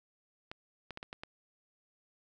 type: clicks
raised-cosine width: 0.3 ms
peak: -26 dBFS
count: 6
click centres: 0.515 / 0.907 / 0.974 / 1.029 / 1.129 / 1.235 s
effects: none